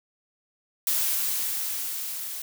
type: noise with level ramp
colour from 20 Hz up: blue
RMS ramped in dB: -24 to -35 dBFS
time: 0.87-2.42 s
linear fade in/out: 2 ms
effects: none